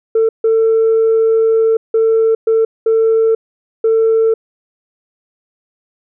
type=tone bursts at uneven times; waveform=sine; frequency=447.8 Hz; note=A4; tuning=30 cents sharp; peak=-7 dBFS; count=6; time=0.15-0.29 / 0.44-1.77 / 1.94-2.35 / 2.47-2.65 / 2.86-3.35 / 3.84-4.34 s; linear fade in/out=5 ms; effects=tanh soft clip ceiling -6 dBFS